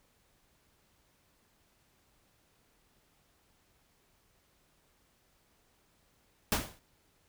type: noise with exponential decay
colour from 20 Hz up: pink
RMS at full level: -25 dBFS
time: 6.52-6.79 s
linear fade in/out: 0 ms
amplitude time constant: 58 ms
effects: pink hiss -70 dBFS RMS until 7.28 s